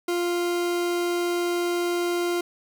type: tone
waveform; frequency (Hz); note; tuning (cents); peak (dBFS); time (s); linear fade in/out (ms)
40% pulse; 349.2; F4; 0; -22; 0.08-2.41; 5
effects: none